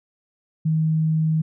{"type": "tone", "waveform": "sine", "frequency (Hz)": 158.2, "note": "D#3", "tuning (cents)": 29, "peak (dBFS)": -17, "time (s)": [0.65, 1.42], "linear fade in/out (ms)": 10, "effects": []}